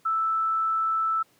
sine tone, 1318.5 Hz, E6, in tune, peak -22 dBFS, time 0.05-1.23 s, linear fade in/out 10 ms, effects pink hiss -62 dBFS RMS until 1.39 s + high-pass 150 Hz 12 dB/octave

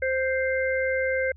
harmonic tone, 523.3 Hz, C5, in tune, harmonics 1 / 3 / 4, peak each -24 / -29 / -30 dBFS, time 0.02-1.32 s, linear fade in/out 5 ms, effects added 74 Hz sine -45 dBFS peak until 1.36 s

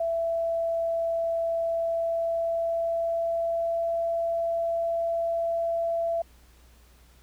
sine tone with pitch glide, 666 to 671 Hz, E5 to E5, +18 to +31 cents, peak -24 dBFS, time 0-6.22 s, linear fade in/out 5 ms, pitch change +13 cents, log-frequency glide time 1.73-3.92 s, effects added 60 Hz sine -54 dBFS peak until 7.22 s + pink hiss -60 dBFS RMS until 7.22 s

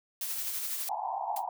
blue noise with tremolo, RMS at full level -33 dBFS, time 0.21-0.89 s, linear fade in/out 2 ms, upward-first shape triangle, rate 12 Hz, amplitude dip 40%
white band-pass noise, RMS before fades -34 dBFS, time 0.89-1.49 s, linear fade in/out 2 ms, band 700 to 950 Hz, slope 96 dB/octave
blue noise with exponential decay, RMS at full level -33 dBFS, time 1.36-1.44 s, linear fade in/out 5 ms, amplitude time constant 17 ms
effects none

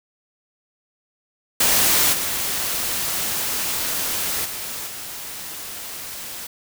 white noise with level steps, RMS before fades -17 / -24 / -30 / -33 dBFS, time 1.6-6.47 s, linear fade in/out 5 ms, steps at 2.12 / 4.44 / 4.86 s, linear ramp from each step 20 ms, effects none

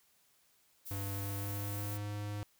violet noise, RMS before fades -45 dBFS, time 0.85-1.98 s, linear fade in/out 20 ms
square tone with pitch glide, 99 to 103.38 Hz, G2 to G#2, +18 to -7 cents, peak -38 dBFS, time 0.91-2.43 s, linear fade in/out 0 ms, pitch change +75 cents, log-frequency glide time 1.13-2.09 s
effects white hiss -70 dBFS RMS until 2.59 s

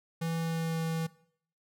square tone with pitch glide, 164.8 to 163 Hz, E3 to E3, 0 to -19 cents, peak -31 dBFS, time 0.21-1.07 s, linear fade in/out 10 ms, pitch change -19 cents, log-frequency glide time 0.38-0.81 s, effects noise-tail reverb RT60 0.6 s tail -19 dB re dry

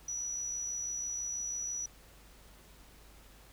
sine tone with amplitude modulation, 5880 Hz, F#8, 12 cents flat, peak -33 dBFS, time 0.08-1.86 s, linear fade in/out 5 ms, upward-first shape sine, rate 66.1 Hz, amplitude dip 35%, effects added 50 Hz sine -58 dBFS peak until 3.52 s + pink hiss -59 dBFS RMS until 3.52 s

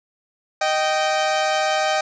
sawtooth tone pair together, 621 / 777.7 Hz, D#5 / G5, -3 / -14 cents, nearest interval major third, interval 389 cents, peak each -17 dBFS, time 0.61-2.01 s, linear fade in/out 5 ms, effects resampled to 16000 Hz + 7-bit

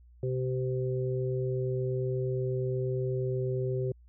harmonic tone, 128.4 Hz, C3, 32 cents flat, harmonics 1 / 3 / 4, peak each -30 / -32 / -38 dBFS, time 0.23-3.92 s, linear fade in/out 2 ms, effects added 60 Hz sine -53 dBFS peak until 4.08 s

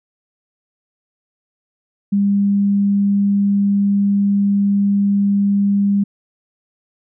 sine tone, 200.6 Hz, G3, 40 cents sharp, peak -12 dBFS, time 2.12-6.04 s, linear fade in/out 10 ms, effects none

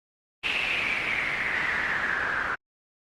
white noise with low-pass filter sweep, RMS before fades -27 dBFS, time 0.43-2.56 s, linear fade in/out 20 ms, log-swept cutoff 2700 to 1500 Hz, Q 6.8, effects Opus 32 kbps

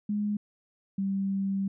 sine tone pair in turn, 207.7 / 195.25 Hz, G#3 / G3, 0 / -7 cents, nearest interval minor second, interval 107 cents, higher first, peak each -26 dBFS, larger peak neither, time 0.09-0.37 / 0.98-1.68 s, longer second, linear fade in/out 5 ms, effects none

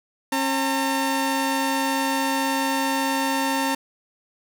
sawtooth tone pair together, 270 / 908.2 Hz, C#4 / A#5, -45 / -45 cents, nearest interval octave + major sixth, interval 2100 cents, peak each -20 dBFS, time 0.32-3.75 s, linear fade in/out 5 ms, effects none

